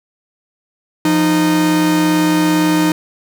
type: tone pair together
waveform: 45% pulse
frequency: 173.2 / 308.6 Hz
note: F3 / D#4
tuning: -14 / -14 cents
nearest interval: minor seventh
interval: 1000 cents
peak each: -18 / -12 dBFS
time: 1.05-2.92 s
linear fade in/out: 2 ms
effects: none